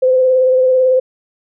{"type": "tone with vibrato", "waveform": "sine", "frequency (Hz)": 514, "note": "C5", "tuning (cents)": -31, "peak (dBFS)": -8, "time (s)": [0.02, 1], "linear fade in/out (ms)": 10, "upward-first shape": "sine", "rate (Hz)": 18, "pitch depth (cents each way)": 23, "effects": []}